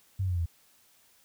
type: linear sweep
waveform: sine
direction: down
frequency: 98.1 to 81.2 Hz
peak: -26 dBFS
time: 0.19-0.46 s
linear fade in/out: 10 ms
effects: white hiss -63 dBFS RMS until 1.24 s